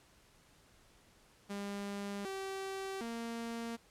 sawtooth tone with pitch steps, 201.2 / 386.4 / 231.6 Hz, G3 / G4 / A#3, +45 / -25 / -11 cents, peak -35 dBFS, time 1.49-3.77 s, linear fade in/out 20 ms, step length 760 ms, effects pink hiss -65 dBFS RMS until 3.9 s + low-pass 11000 Hz 12 dB/octave

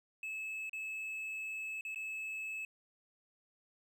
triangle tone with dropouts, 2598 Hz, E7, 26 cents flat, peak -37 dBFS, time 0.23-2.65 s, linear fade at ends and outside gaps 2 ms, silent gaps 0.695-0.731 / 1.81-1.85 / 1.947-1.958 s, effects none

